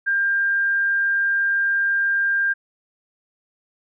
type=tone; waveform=sine; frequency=1597 Hz; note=G6; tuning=32 cents sharp; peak=-17 dBFS; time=0.06-2.54 s; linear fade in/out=20 ms; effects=none